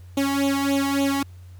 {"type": "tone with flanger", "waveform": "sawtooth", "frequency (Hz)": 277.2, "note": "C#4", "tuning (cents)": 0, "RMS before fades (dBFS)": -22, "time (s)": [0.17, 1.23], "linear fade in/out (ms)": 5, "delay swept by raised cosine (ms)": [0.29, 1.03], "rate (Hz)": 3.5, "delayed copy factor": 0.9, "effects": ["added 90 Hz sine -40 dBFS peak until 1.59 s", "pink hiss -59 dBFS RMS until 1.59 s"]}